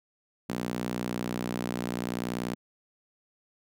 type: tone with high-pass filter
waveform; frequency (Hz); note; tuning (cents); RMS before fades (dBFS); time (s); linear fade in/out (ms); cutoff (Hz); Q
sawtooth; 60.4; B1; -38; -33; 0.49-2.55; 5; 210; 1.8
effects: none